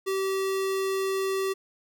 square tone, 385.4 Hz, G4, 29 cents flat, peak -26 dBFS, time 0.06-1.54 s, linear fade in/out 20 ms, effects none

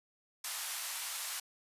white band-pass noise, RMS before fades -40 dBFS, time 0.44-1.4 s, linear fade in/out 5 ms, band 770 to 13000 Hz, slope 24 dB/octave, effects resampled to 32000 Hz

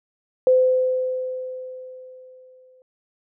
sine tone with exponential decay, 512 Hz, C5, 38 cents flat, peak -11 dBFS, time 0.47-2.82 s, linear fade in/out 1 ms, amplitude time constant 510 ms, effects none

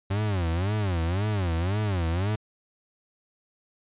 40% pulse tone with vibrato, 93.7 Hz, F#2, 22 cents sharp, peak -23 dBFS, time 0.1-2.36 s, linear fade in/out 10 ms, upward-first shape sine, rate 1.9 Hz, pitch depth 240 cents each way, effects resampled to 8000 Hz

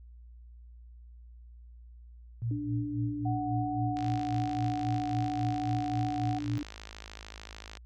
sine tone with tremolo, 116.54 Hz, A#2, in tune, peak -28 dBFS, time 2.42-6.58 s, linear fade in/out 0 ms, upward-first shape sine, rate 3.7 Hz, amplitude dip 85%
sine tone, 293.7 Hz, D4, in tune, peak -33 dBFS, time 2.51-6.63 s, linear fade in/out 2 ms
sine tone with vibrato, 739 Hz, F#5, 2 cents flat, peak -33 dBFS, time 3.25-6.39 s, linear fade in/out 10 ms, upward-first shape triangle, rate 2.6 Hz, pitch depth 9 cents each way
click train, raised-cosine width 0.2 ms, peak -26 dBFS, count 204, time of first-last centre 3.97-7.771 s, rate 53.4 Hz
effects added 59 Hz sine -48 dBFS peak until 7.85 s

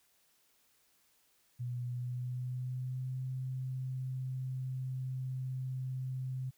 sine tone with pitch glide, 122.6 to 129.67 Hz, B2 to C3, -12 to -15 cents, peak -35 dBFS, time 1.59-6.51 s, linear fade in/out 20 ms, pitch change +97 cents, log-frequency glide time 1.85-3.22 s, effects white hiss -71 dBFS RMS until 6.57 s

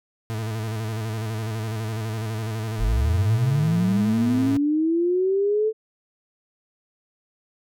40% pulse tone with vibrato, 110 Hz, A2, in tune, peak -25 dBFS, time 0.3-4.57 s, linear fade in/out 0 ms, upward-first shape square, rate 12 Hz, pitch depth 48 cents each way
sine linear sweep, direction up, 36.05 to 442.3 Hz, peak -18 dBFS, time 2.78-5.73 s, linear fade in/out 50 ms
effects none

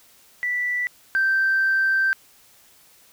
sine tone pair in turn, 1968 / 1562 Hz, B6 / G6, -7 / -7 cents, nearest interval major third, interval 400 cents, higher first, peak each -21 / -16 dBFS, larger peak second, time 0.43-0.87 / 1.15-2.13 s, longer second, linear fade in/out 0 ms, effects tanh soft clip ceiling -13 dBFS + white hiss -54 dBFS RMS until 3.12 s

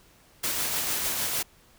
white noise with tremolo, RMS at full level -27 dBFS, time 0.43-1.43 s, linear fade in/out 10 ms, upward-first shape triangle, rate 6.6 Hz, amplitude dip 35%, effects pink hiss -58 dBFS RMS until 1.78 s

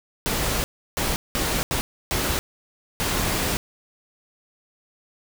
pink noise bursts at uneven times, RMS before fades -24 dBFS, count 6, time 0.26-0.64 / 0.97-1.16 / 1.35-1.63 / 1.71-1.81 / 2.11-2.39 / 3-3.57 s, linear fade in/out 0 ms, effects none

